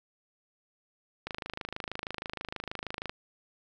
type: click train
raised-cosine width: 0.3 ms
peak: -19 dBFS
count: 49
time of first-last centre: 1.27-3.095 s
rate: 26.3 Hz
effects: none